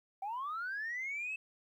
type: linear sweep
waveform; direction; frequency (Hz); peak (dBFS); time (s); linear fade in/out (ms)
sine; up; 753 to 2637; -35; 0.22-1.36; 5
effects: tanh soft clip ceiling -33 dBFS + 12-bit